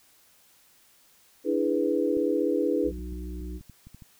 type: chord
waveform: sine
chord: E dominant seventh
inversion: third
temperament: equal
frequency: 293.7 / 329.6 / 415.3 / 493.9 Hz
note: D4 / E4 / G#4 / B4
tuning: 0 / 0 / 0 / 0 cents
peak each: -28 dBFS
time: 1.44-2.92 s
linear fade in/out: 50 ms
type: clicks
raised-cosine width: 5 ms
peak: -34 dBFS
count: 10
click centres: 2.17 / 2.924 / 2.989 / 3.126 / 3.412 / 3.61 / 3.697 / 3.87 / 3.946 / 4.022 s
type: harmonic tone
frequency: 61.2 Hz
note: B1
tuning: 15 cents flat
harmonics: 1 / 3 / 5 / 6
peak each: -34 / -42 / -42 / -45 dBFS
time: 2.83-3.61 s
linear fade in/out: 50 ms
effects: white hiss -60 dBFS RMS until 4.19 s